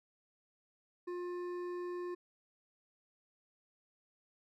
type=tone with hard clipping; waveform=triangle; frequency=354.6 Hz; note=F4; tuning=26 cents sharp; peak=-40 dBFS; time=1.07-2.15 s; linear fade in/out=10 ms; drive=13 dB; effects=none